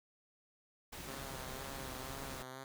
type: noise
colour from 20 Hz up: pink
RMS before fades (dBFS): -47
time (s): 0.92-2.43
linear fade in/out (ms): 10
type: tone with vibrato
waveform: 5% pulse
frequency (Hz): 132.7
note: C3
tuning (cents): +25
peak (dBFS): -35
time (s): 1.08-2.64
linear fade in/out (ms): 2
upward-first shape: sine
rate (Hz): 2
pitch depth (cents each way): 49
effects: none